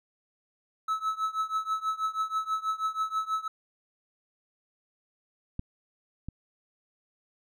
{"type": "tone with tremolo", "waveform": "triangle", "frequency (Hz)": 1299, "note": "E6", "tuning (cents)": -26, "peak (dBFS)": -22, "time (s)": [0.88, 3.48], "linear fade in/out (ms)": 5, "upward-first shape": "triangle", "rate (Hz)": 6.2, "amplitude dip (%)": 95}
{"type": "clicks", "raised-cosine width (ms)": 5, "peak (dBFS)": [-20, -24], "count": 2, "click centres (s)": [5.594, 6.286]}
{"effects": []}